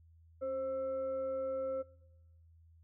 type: tone with frequency modulation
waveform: sine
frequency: 529 Hz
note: C5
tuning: 19 cents sharp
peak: -34 dBFS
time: 0.41-1.83 s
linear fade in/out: 20 ms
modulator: 801 Hz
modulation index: 0.34
effects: noise-tail reverb RT60 1.0 s tail -23 dB re dry + added 82 Hz sine -59 dBFS peak until 2.83 s